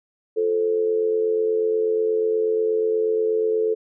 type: tone with amplitude modulation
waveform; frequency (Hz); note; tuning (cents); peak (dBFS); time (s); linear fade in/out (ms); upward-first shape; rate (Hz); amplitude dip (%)
sine; 438.5; A4; -6; -15; 0.36-3.75; 20; sine; 88.3; 65
effects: none